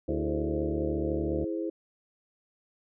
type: harmonic tone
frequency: 74.2 Hz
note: D2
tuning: 18 cents sharp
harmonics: 1 / 2 / 3 / 4 / 5 / 6 / 7 / 8 / 9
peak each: -34 / -37 / -39 / -40 / -41 / -42 / -42 / -43 / -44 dBFS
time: 0.08-1.45 s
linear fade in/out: 10 ms
type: chord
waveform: sine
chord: E augmented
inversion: none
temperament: equal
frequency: 329.6 / 415.3 / 523.3 Hz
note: E4 / G#4 / B#4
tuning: 0 / 0 / 0 cents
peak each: -31 / -36 / -37 dBFS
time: 0.08-1.7 s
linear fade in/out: 5 ms
effects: none